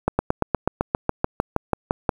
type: slowing click train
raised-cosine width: 1 ms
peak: -4 dBFS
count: 15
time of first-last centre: 0.08-2.092 s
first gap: 110 ms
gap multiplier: 1.04
effects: 7-bit